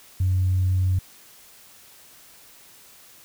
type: tone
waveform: sine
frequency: 92.5 Hz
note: F#2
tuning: in tune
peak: -17 dBFS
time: 0.2-0.99 s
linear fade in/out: 5 ms
effects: tanh soft clip ceiling -14 dBFS + white hiss -50 dBFS RMS until 3.24 s